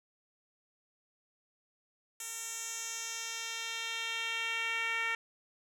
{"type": "tone with band-pass filter sweep", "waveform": "10% pulse", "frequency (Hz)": 456.1, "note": "A#4", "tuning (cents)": -38, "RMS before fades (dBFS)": -37, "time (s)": [2.2, 5.15], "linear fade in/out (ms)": 2, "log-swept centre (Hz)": [8800, 2100], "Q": 1.9, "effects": []}